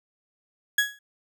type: tone with exponential decay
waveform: 35% pulse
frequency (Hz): 1670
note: G#6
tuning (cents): +9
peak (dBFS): -14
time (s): 0.78-0.99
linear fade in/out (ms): 5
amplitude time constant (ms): 44
effects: none